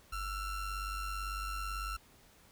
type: ring-modulated tone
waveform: square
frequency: 691 Hz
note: F5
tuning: 19 cents flat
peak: -34 dBFS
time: 0.12-1.97 s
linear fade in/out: 10 ms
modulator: 642 Hz
effects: pink hiss -62 dBFS RMS until 2.51 s